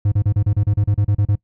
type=tone bursts; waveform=triangle; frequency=102.5 Hz; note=G#2; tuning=22 cents flat; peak=-11 dBFS; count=13; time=0.05-1.355 s; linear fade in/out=5 ms; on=69 ms; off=34 ms; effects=noise-tail reverb RT60 0.1 s tail -22 dB re dry